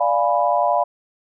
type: chord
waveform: sine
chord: D diminished seventh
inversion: none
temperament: equal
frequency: 587.3 / 698.5 / 830.6 / 987.8 Hz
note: D5 / F5 / Ab5 / Cb6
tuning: 0 / 0 / 0 / 0 cents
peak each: -21 / -19 / -23 / -21 dBFS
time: 0-0.84 s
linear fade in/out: 10 ms
effects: none